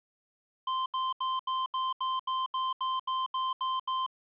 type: tone bursts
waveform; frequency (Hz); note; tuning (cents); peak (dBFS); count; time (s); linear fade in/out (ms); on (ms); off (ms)
square; 1041; C6; -9; -29; 13; 0.67-4.064; 5; 190; 77
effects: resampled to 8000 Hz + 10-bit